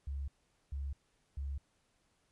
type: tone bursts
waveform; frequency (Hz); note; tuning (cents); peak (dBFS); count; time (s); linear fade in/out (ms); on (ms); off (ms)
sine; 69.3; C#2; 0; -36; 3; 0.07-1.58; 5; 210; 440
effects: pink hiss -75 dBFS RMS until 2.31 s + resampled to 24000 Hz